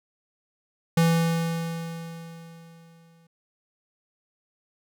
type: tone with exponential decay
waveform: square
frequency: 166 Hz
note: E3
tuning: 12 cents sharp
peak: -17 dBFS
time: 0.97-3.27 s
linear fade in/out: 5 ms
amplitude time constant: 500 ms
effects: none

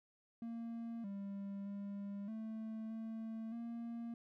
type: tone with pitch steps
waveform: triangle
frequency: 230.9 / 198.6 / 200.7 / 220.7 / 223.3 / 233 Hz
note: A#3 / G3 / G3 / A3 / A3 / A#3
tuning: -16 / +23 / +41 / +5 / +26 / -1 cents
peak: -40 dBFS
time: 0.42-4.14 s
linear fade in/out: 2 ms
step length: 620 ms
effects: none

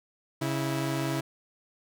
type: tone pair together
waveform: sawtooth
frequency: 137.3 / 326.6 Hz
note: C#3 / E4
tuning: -16 / -16 cents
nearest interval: octave + minor third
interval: 1500 cents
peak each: -26 / -27 dBFS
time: 0.41-1.21 s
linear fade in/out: 10 ms
effects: none

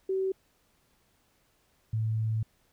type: tone pair in turn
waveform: sine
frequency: 381.5 / 110.45 Hz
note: G4 / A2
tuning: -47 / +7 cents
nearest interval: octave + major sixth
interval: 2146 cents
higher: first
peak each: -26 dBFS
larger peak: neither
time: 0.09-0.32 / 1.93-2.43 s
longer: second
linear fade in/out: 5 ms
effects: pink hiss -69 dBFS RMS until 2.72 s

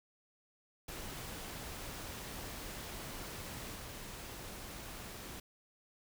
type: noise with level steps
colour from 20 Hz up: pink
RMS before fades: -45 / -47 dBFS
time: 0.88-5.4 s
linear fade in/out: 5 ms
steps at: 3.75 s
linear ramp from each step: 10 ms
effects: none

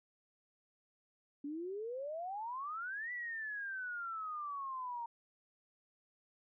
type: exponential two-way sweep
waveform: sine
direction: up then down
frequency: 279.2 to 1983 to 925 Hz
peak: -39 dBFS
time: 1.44-5.06 s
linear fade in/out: 5 ms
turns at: 3.12 s
effects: none

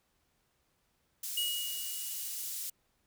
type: high-pass noise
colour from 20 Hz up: pink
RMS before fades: -39 dBFS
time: 1.23-2.7 s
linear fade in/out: 5 ms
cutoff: 7200 Hz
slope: 12 dB/octave
type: tone with exponential decay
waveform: square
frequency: 2900 Hz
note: F#7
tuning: 35 cents flat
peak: -30 dBFS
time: 1.37-2.71 s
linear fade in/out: 5 ms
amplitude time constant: 290 ms
effects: pink hiss -75 dBFS RMS until 3.06 s

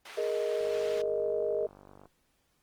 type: band-pass noise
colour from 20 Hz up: white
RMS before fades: -46 dBFS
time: 0.05-1.02 s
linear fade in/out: 5 ms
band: 500 to 3500 Hz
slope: 12 dB/octave
type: chord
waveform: sine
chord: Ab suspended second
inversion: none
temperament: just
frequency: 415.3 / 467.2 / 623 Hz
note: Ab4 / Bb4 / Eb5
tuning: 0 / +4 / +2 cents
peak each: -32 dBFS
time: 0.17-1.67 s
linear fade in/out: 10 ms
type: click train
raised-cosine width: 1 ms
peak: -37 dBFS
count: 72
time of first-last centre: 0.61-2.056 s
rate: 49.1 Hz
effects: pink hiss -73 dBFS RMS until 2.62 s + Opus 24 kbps

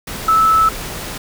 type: tone in noise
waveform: sine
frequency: 1308 Hz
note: E6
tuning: 14 cents flat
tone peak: -9 dBFS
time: 0.28-0.69 s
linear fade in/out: 5 ms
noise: pink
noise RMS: -27 dBFS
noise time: 0.07-1.18 s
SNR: +15 dB
effects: none

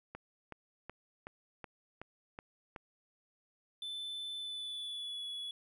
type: click train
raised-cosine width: 0.5 ms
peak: -29 dBFS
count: 8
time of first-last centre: 0.15-2.762 s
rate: 2.68 Hz
type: tone with pitch glide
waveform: triangle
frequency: 3520 to 3392 Hz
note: A7 to G#7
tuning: 0 to +36 cents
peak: -38 dBFS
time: 3.82-5.51 s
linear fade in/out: 2 ms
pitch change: -64 cents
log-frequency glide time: 4.38-5.24 s
effects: none

